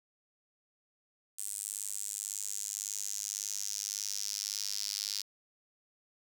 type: tone with high-pass filter sweep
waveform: sawtooth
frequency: 101.8 Hz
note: G#2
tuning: 34 cents flat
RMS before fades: -38 dBFS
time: 1.38-5.22 s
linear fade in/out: 10 ms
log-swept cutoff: 8500 to 4900 Hz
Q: 3.9
effects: 9-bit